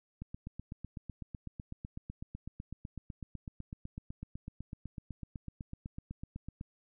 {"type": "click train", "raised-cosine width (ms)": 5, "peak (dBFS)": -29, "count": 52, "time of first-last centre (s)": [0.22, 6.611], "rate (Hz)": 7.98, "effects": []}